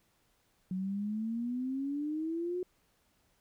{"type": "exponential sweep", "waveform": "sine", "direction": "up", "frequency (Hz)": [183, 366.7], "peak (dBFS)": -32, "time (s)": [0.71, 2.63], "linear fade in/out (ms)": 2, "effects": ["pink hiss -72 dBFS RMS until 3.4 s"]}